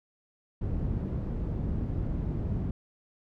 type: low-pass noise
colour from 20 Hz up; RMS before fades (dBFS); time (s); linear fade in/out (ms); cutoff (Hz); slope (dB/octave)
white; -31; 0.61-2.71; 5; 150; 12
effects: none